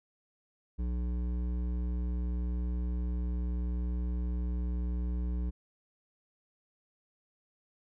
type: tone with hard clipping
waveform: sine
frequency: 60.4 Hz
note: B1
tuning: 38 cents flat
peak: -32 dBFS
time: 0.78-5.51 s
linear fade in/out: 20 ms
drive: 11 dB
effects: none